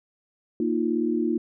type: chord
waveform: sine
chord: Bb suspended fourth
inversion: none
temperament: equal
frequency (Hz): 233.1 / 311.1 / 349.2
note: Bb3 / Eb4 / F4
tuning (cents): 0 / 0 / 0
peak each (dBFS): -26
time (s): 0.6-1.38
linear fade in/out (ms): 2
effects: none